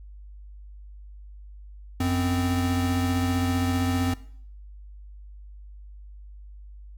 square tone pair together, 91.18 / 258.2 Hz, F#2 / C4, -25 / -23 cents, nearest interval octave + tritone, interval 1802 cents, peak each -26 dBFS, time 2-4.14 s, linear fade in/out 5 ms, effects noise-tail reverb RT60 0.6 s tail -18 dB re dry + added 50 Hz sine -41 dBFS peak until 6.97 s

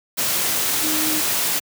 sine tone in noise, 309.5 Hz, D#4, 9 cents flat, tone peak -25 dBFS, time 0.82-1.21 s, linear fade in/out 20 ms, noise white, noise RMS -21 dBFS, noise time 0.17-1.6 s, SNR -7 dB, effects high-pass 100 Hz 12 dB/octave

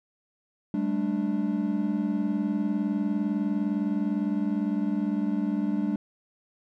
triangle chord, G suspended second, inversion none, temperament equal with one note detuned, 196 / 215.8 / 293.7 Hz, G3 / A3 / D4, 0 / -33 / 0 cents, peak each -27 dBFS, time 0.74-5.96 s, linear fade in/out 2 ms, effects none

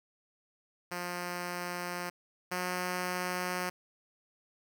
5% pulse tone pair in turn, 176.9 / 180.72 Hz, F3 / F#3, +23 / -40 cents, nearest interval unison, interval 37 cents, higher second, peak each -24 / -21 dBFS, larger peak second, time 0.91-2.1 / 2.51-3.7 s, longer neither, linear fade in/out 10 ms, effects none

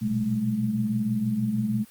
sine tone cluster, 119.6 / 125.9 / 195.2 / 214.1 Hz, A#2 / B2 / G3 / A3, +45 / +34 / -7 / -47 cents, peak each -32 / -33 / -33 / -24 dBFS, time 0.01-1.85 s, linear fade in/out 20 ms, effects white hiss -53 dBFS RMS until 1.9 s + Opus 48 kbps

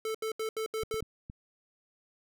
square tone bursts, 440 Hz, A4, in tune, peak -32 dBFS, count 6, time 0.05-1.006 s, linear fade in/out 2 ms, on 96 ms, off 76 ms
clicks, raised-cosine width 5 ms, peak -30 dBFS, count 4, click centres 0.834 / 0.942 / 1.026 / 1.299 s
effects none

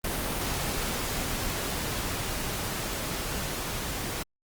pink noise with level ramp, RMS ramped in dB -30 to -33 dBFS, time 0.04-4.23 s, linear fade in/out 5 ms, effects Opus 32 kbps

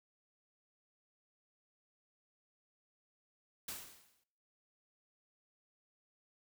white noise with exponential decay, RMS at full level -41 dBFS, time 3.68-4.24 s, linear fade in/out 5 ms, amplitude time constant 120 ms, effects noise-tail reverb RT60 0.7 s tail -21 dB re dry

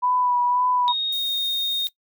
sine tone with vibrato, 987 Hz, B5, 1 cent flat, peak -18 dBFS, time 0.02-0.93 s, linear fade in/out 20 ms, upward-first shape sine, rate 1.9 Hz, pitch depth 22 cents each way
sine tone with pitch glide, 3729 to 3699 Hz, A#7 to A#7, 0 to -14 cents, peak -21 dBFS, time 0.88-1.87 s, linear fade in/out 0 ms, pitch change -14 cents, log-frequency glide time 1.09-1.35 s
violet noise, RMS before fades -37 dBFS, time 1.12-1.89 s, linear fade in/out 5 ms
effects noise-tail reverb RT60 0.1 s tail -22 dB re dry

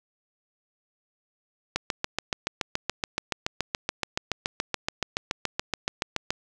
click train, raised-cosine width 0.2 ms, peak -8 dBFS, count 33, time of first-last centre 1.76-6.305 s, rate 7.04 Hz, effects none

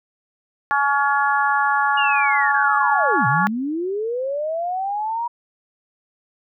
harmonic tone, 281.9 Hz, C#4, 29 cents sharp, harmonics 3 / 4 / 5 / 6, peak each -20 / -21 / -22 / -23 dBFS, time 0.71-3.47 s, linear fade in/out 0 ms
sine linear two-way sweep, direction down then up, 2880 to 119.8 to 961 Hz, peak -21 dBFS, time 1.97-5.28 s, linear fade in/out 10 ms, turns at 3.27 s
effects none

